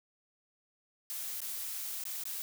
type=noise with dropouts; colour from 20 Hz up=blue; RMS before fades=-39 dBFS; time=1.1-2.42 s; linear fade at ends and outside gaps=0 ms; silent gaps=1.404-1.417 / 2.038-2.053 / 2.237-2.254 s; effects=none